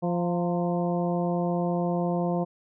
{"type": "harmonic tone with a mistuned harmonic", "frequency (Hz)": 174.3, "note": "F3", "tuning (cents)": -3, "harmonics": [1, 2, 3, 4, 5, 6], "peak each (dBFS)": [-26, -31, -31, -32, -38, -42], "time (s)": [0.02, 2.45], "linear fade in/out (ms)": 20, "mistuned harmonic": 5, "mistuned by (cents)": 60, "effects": []}